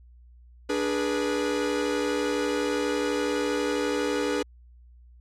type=chord; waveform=45% pulse; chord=G# diminished; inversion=second; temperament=equal with one note detuned; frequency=293.7 / 415.3 / 487.4 Hz; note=D4 / G#4 / B4; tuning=0 / 0 / -23 cents; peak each=-29 dBFS; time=0.69-4.43 s; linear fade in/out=10 ms; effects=added 60 Hz sine -49 dBFS peak until 5.2 s + low-pass 8000 Hz 12 dB/octave